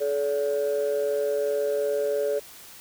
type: tone pair together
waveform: sine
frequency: 429.4 / 572.3 Hz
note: A4 / D5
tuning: -42 / -45 cents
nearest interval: perfect fourth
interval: 497 cents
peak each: -24 dBFS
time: 0-2.4 s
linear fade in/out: 20 ms
effects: tanh soft clip ceiling -18 dBFS + white hiss -46 dBFS RMS until 2.8 s